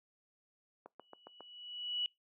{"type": "click train", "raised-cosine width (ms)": 1, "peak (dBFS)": -33, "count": 5, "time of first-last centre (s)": [0.86, 1.406], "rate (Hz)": 7.32}
{"type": "tone with exponential growth", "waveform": "sine", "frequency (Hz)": 2940, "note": "F#7", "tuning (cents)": -12, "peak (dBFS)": -31, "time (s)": [1, 2.06], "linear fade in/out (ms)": 1, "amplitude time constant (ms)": 230}
{"effects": ["noise-tail reverb RT60 0.2 s tail -25 dB re dry", "high-pass 400 Hz 12 dB/octave"]}